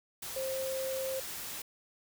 sine tone in noise, 529 Hz, C5, 19 cents sharp, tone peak -33 dBFS, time 0.36-1.2 s, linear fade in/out 5 ms, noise white, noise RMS -41 dBFS, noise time 0.22-1.62 s, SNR +5 dB, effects none

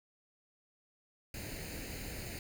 pink noise with comb filter, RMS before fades -43 dBFS, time 1.34-2.39 s, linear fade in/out 2 ms, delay 0.44 ms, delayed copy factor +0.7, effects none

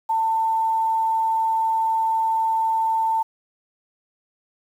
sine tone with quantisation, 894 Hz, A5, 27 cents sharp, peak -18 dBFS, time 0.09-3.23 s, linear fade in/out 10 ms, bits 8, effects none

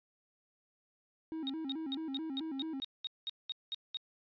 triangle tone with vibrato, 293.7 Hz, D4, in tune, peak -35 dBFS, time 1.32-2.8 s, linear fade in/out 0 ms, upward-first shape square, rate 4.6 Hz, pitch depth 150 cents each way
sine tone bursts, 3737 Hz, A#7, 4 cents sharp, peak -35 dBFS, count 12, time 1.47-3.97 s, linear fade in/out 0 ms, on 25 ms, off 200 ms
effects resampled to 11025 Hz

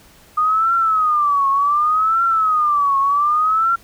sine tone with vibrato, 1222 Hz, D#6, 32 cents flat, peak -13 dBFS, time 0.37-3.76 s, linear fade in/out 10 ms, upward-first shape triangle, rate 0.67 Hz, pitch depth 200 cents each way, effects pink hiss -48 dBFS RMS until 3.83 s

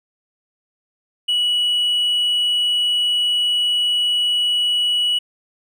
triangle tone with tanh clipping, 2935 Hz, F#7, 15 cents flat, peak -16 dBFS, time 1.28-5.19 s, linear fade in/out 10 ms, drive 6 dB, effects none

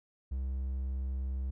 triangle tone, 65.7 Hz, C2, 8 cents sharp, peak -30 dBFS, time 0.31-1.51 s, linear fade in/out 10 ms, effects none

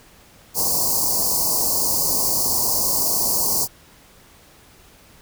white band-stop noise, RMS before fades -20 dBFS, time 0.54-3.68 s, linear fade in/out 50 ms, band 1100 to 4400 Hz, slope 96 dB/octave, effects pink hiss -50 dBFS RMS until 5.21 s

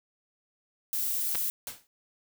violet noise, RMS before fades -30 dBFS, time 0.93-1.5 s, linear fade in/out 0 ms
clicks, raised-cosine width 0.2 ms, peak -16 dBFS, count 2, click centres 1.349 / 1.355 s
white noise with exponential decay, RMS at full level -34 dBFS, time 1.67-1.87 s, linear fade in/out 1 ms, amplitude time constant 43 ms
effects none

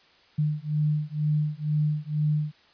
sine beating tone pair, 150 / 152.1 Hz, D3 / D#3, +37 / -39 cents, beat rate 2.1 Hz, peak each -26 dBFS, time 0.38-2.52 s, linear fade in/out 10 ms, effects white hiss -58 dBFS RMS until 2.73 s + resampled to 11025 Hz

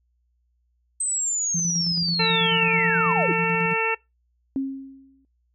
sine linear sweep, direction down, 8290 to 295.7 Hz, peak -22 dBFS, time 1-3.32 s, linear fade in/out 5 ms
sine tone with tremolo, 170.8 Hz, F3, 38 cents flat, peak -24 dBFS, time 1.54-3.74 s, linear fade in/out 10 ms, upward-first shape square, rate 9.2 Hz, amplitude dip 45%
harmonic tone, 448.9 Hz, A4, 35 cents sharp, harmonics 1 / 2 / 3 / 4 / 5 / 6, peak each -26 / -27 / -30 / -30 / -29 / -26 dBFS, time 2.19-3.95 s, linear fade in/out 10 ms
sine tone with exponential decay, 270 Hz, C#4, 45 cents flat, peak -20 dBFS, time 4.56-5.25 s, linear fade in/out 1 ms, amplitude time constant 150 ms
effects noise-tail reverb RT60 0.2 s tail -22 dB re dry + added 60 Hz sine -65 dBFS peak until 5.54 s

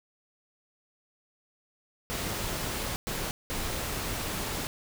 pink noise bursts at uneven times, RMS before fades -33 dBFS, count 3, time 2.1-2.96 / 3.07-3.31 / 3.5-4.67 s, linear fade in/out 0 ms, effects none

